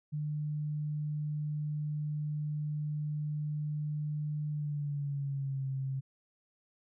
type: tone with pitch glide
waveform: sine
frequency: 150 to 134.41 Hz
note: D3 to C3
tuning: +37 to +47 cents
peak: -32 dBFS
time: 0.12-6.01 s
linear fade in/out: 20 ms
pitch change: -190 cents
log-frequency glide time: 4.51-5.67 s
effects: none